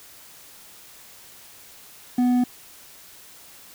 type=tone with hard clipping; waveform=sine; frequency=247.3 Hz; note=B3; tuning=3 cents sharp; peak=-18 dBFS; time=2.18-2.44 s; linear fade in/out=5 ms; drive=5 dB; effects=white hiss -47 dBFS RMS until 3.74 s